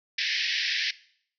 pink band-pass noise, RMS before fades -28 dBFS, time 0.18-0.91 s, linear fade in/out 5 ms, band 1700 to 5500 Hz, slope 96 dB/octave, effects noise-tail reverb RT60 0.6 s tail -19 dB re dry

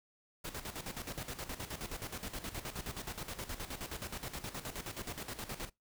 pink noise with tremolo, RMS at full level -41 dBFS, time 0.44-5.7 s, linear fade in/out 10 ms, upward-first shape square, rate 9.5 Hz, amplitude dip 70%, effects noise-tail reverb RT60 0.2 s tail -24 dB re dry

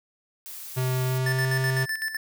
blue noise, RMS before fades -39 dBFS, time 0.46-1.18 s, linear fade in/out 0 ms
square tone with pitch glide, 128.6 to 131.15 Hz, C3 to C3, -30 to +4 cents, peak -24 dBFS, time 0.76-1.86 s, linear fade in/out 20 ms, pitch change +34 cents, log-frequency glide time 1.04-1.52 s
square tone with tremolo, 1760 Hz, A6, in tune, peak -26 dBFS, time 1.26-2.17 s, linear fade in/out 5 ms, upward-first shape square, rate 7.9 Hz, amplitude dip 65%
effects none

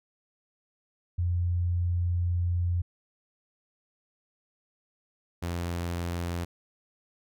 sine / sawtooth tone pair in turn, 87.6 / 86.29 Hz, F2 / F2, +6 / -20 cents, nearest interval unison, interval 26 cents, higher first, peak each -24 / -26 dBFS, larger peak first, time 1.18-2.82 / 5.42-6.45 s, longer first, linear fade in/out 10 ms, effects none

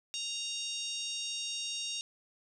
harmonic tone with a mistuned harmonic, 932.3 Hz, A#5, in tune, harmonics 3 / 4 / 5 / 6 / 7 / 8 / 9 / 10, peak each -41 / -39 / -47 / -41 / -45 / -52 / -50 / -54 dBFS, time 0.14-2.01 s, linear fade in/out 0 ms, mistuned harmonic 5, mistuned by -19 cents, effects none

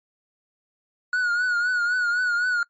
triangle tone with vibrato, 1452 Hz, F#6, 33 cents flat, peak -18 dBFS, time 1.13-2.63 s, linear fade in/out 2 ms, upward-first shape triangle, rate 3.9 Hz, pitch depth 69 cents each way, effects noise-tail reverb RT60 0.1 s tail -23 dB re dry + MP3 32 kbps

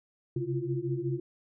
sine tone cluster, 131.6 / 137 / 337.5 / 351.6 Hz, C3 / C#3 / E4 / F4, +10 / -20 / +41 / +12 cents, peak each -35 / -34 / -36 / -34 dBFS, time 0.36-1.2 s, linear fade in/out 5 ms, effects none

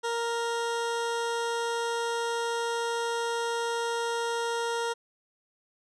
20% pulse tone, 466.5 Hz, A#4, 1 cent sharp, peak -23 dBFS, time 0.03-4.94 s, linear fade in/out 20 ms, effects resampled to 22050 Hz

